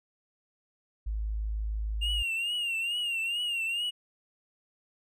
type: tone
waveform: sine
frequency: 53.3 Hz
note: G#1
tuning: 46 cents sharp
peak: -29 dBFS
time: 1.06-2.23 s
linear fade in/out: 10 ms
type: tone with vibrato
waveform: triangle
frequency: 2794 Hz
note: F7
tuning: in tune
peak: -27 dBFS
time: 2.01-3.91 s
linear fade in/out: 20 ms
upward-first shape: triangle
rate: 2.3 Hz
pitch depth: 96 cents each way
effects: none